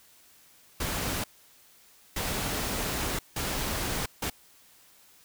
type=noise bursts at uneven times; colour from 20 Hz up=pink; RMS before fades=-31 dBFS; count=4; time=0.8-1.24 / 2.16-3.19 / 3.36-4.06 / 4.22-4.3 s; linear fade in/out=5 ms; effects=white hiss -58 dBFS RMS until 5.24 s